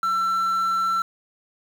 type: tone with quantisation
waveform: triangle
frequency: 1342 Hz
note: E6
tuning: 31 cents sharp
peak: -18 dBFS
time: 0.03-1.02 s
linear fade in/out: 2 ms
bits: 7
effects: none